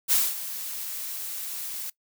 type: noise with ADSR envelope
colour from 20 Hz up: blue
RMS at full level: -20 dBFS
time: 0.08-1.9 s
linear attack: 40 ms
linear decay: 220 ms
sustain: -14 dB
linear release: 5 ms
effects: noise-tail reverb RT60 0.1 s tail -21 dB re dry